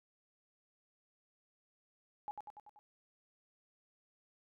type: tone with echo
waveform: sine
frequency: 837 Hz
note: G#5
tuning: 13 cents sharp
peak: -38 dBFS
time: 2.28-2.31 s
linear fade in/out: 0 ms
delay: 96 ms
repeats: 5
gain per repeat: -4 dB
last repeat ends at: 2.79 s
effects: none